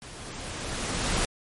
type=noise with level ramp; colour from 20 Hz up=pink; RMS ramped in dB=-43 to -25 dBFS; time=0.02-1.25 s; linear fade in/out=0 ms; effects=MP3 48 kbps